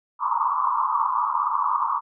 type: band-pass noise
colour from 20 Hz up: white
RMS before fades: -23 dBFS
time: 0.19-2.01 s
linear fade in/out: 50 ms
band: 910 to 1200 Hz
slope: 96 dB/octave
effects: none